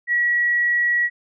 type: tone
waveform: sine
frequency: 1923 Hz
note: B6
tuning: 47 cents flat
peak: -16 dBFS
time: 0.07-1.1 s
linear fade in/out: 50 ms
effects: none